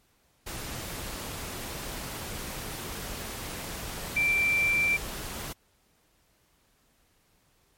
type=tone in noise; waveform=sine; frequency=2349 Hz; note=D7; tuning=in tune; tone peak=-22 dBFS; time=4.16-4.97 s; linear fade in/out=10 ms; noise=pink; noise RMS=-37 dBFS; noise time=0.46-5.53 s; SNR=+12 dB; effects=pink hiss -67 dBFS RMS until 7.77 s + MP3 64 kbps